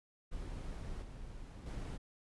brown noise with level steps, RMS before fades -43 / -48 / -41 dBFS, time 0.31-1.98 s, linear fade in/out 20 ms, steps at 1.02 / 1.66 s, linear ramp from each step 5 ms, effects resampled to 24000 Hz

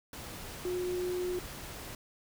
sine tone in noise, 360.8 Hz, F#4, 44 cents flat, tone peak -31 dBFS, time 0.65-1.39 s, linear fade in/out 2 ms, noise pink, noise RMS -44 dBFS, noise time 0.13-1.95 s, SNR +10 dB, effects none

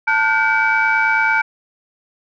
sine tone cluster, 885 / 1434 / 1543 / 2292 Hz, A5 / F6 / G6 / D7, +10 / +45 / -28 / -43 cents, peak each -18 dBFS, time 0.07-1.42 s, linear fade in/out 10 ms, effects tanh soft clip ceiling -5 dBFS

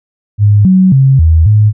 sine tone with pitch steps, 103.5 / 187.1 / 134.5 / 80.5 / 106.1 Hz, G#2 / F#3 / C3 / E2 / G#2, -5 / +20 / +48 / -41 / +38 cents, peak -3 dBFS, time 0.38-1.73 s, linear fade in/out 50 ms, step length 270 ms, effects none

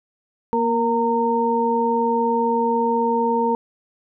sine tone cluster, 235.3 / 466.2 / 919 Hz, A#3 / A#4 / A#5, +16 / 0 / -25 cents, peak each -23 / -21 / -20 dBFS, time 0.53-3.55 s, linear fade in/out 0 ms, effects none

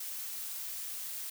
blue noise, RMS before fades -40 dBFS, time 0-1.3 s, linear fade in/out 5 ms, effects none

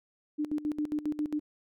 sine tone with tremolo, 299.9 Hz, D4, 36 cents sharp, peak -27 dBFS, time 0.38-1.4 s, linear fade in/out 20 ms, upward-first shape square, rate 7.4 Hz, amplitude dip 80%, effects none

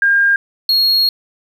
sine / triangle tone pair in turn, 1609 / 4296 Hz, G6 / C8, +45 / +45 cents, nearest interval octave + perfect fourth, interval 1700 cents, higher second, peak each -9 dBFS, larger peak neither, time 0.02-0.36 / 0.69-1.09 s, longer second, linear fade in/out 2 ms, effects 8-bit

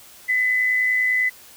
sine tone with amplitude modulation, 2009 Hz, B6, 29 cents sharp, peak -15 dBFS, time 0.28-1.3 s, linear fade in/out 20 ms, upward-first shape sine, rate 110 Hz, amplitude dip 40%, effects white hiss -46 dBFS RMS until 1.56 s

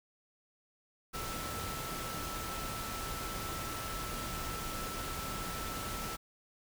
sine tone in noise, 1323 Hz, E6, 6 cents sharp, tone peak -43 dBFS, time 1.13-6.17 s, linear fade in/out 20 ms, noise pink, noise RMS -40 dBFS, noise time 1.13-6.17 s, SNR -6 dB, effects none

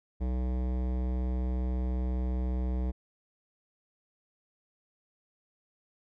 sine tone with hard clipping, 62.7 Hz, B1, 27 cents sharp, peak -30 dBFS, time 0.2-2.92 s, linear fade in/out 20 ms, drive 17 dB, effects none

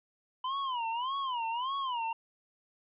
square tone with vibrato, 1000 Hz, B5, 21 cents sharp, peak -32 dBFS, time 0.44-2.13 s, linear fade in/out 5 ms, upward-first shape sine, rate 1.7 Hz, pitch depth 180 cents each way, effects resampled to 8000 Hz + 12-bit

